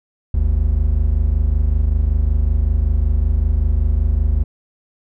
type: tone pair together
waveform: triangle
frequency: 50.72 / 76 Hz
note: G#1 / D#2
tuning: -40 / -40 cents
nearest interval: perfect fifth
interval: 700 cents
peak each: -14 dBFS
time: 0.34-4.44 s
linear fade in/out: 5 ms
effects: none